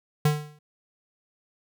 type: tone with exponential decay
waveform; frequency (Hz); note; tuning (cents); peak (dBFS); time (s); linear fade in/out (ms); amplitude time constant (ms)
square; 149.8; D3; +35; -17; 0.25-0.59; 5; 72
effects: none